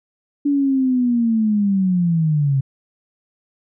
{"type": "linear sweep", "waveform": "sine", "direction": "down", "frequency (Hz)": [289, 132.4], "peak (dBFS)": -14, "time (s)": [0.45, 2.61], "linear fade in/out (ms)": 10, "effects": []}